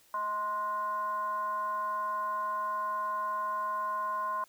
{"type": "tone with frequency modulation", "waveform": "sine", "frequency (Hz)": 1046.5, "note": "C6", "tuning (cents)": 0, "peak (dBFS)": -30, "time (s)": [0.14, 4.44], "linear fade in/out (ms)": 2, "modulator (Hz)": 414, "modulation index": 0.49, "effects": ["white hiss -63 dBFS RMS until 4.48 s"]}